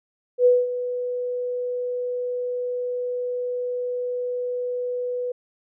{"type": "tone with ADSR envelope", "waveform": "sine", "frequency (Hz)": 493.9, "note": "B4", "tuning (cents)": 0, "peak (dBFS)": -11, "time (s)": [0.38, 5.32], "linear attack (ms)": 76, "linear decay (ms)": 210, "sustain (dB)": -13, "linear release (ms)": 6, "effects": []}